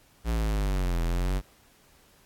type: linear two-way sweep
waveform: square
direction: down then up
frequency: 58.27 to 41.59 to 48.39 Hz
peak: -25 dBFS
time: 0.24-1.42 s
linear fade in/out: 50 ms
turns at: 1.02 s
effects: pink hiss -60 dBFS RMS until 2.25 s + AAC 64 kbps